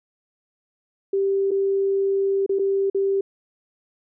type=tone with dropouts; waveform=sine; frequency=392 Hz; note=G4; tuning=in tune; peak=-18 dBFS; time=1.13-3.21 s; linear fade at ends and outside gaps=5 ms; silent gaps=1.509-1.514 / 2.463-2.493 / 2.588-2.593 / 2.9-2.946 s; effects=none

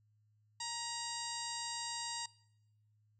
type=harmonic tone with a mistuned harmonic; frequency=947 Hz; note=A#5; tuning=27 cents sharp; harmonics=1 / 2 / 3 / 4 / 5 / 6 / 7 / 8 / 9; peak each=-45 / -50 / -52 / -49 / -45 / -51 / -52 / -46 / -54 dBFS; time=0.6-2.26 s; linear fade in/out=5 ms; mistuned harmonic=1; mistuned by=-34 cents; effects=noise-tail reverb RT60 0.9 s tail -22 dB re dry + added 106 Hz sine -69 dBFS peak until 3.19 s

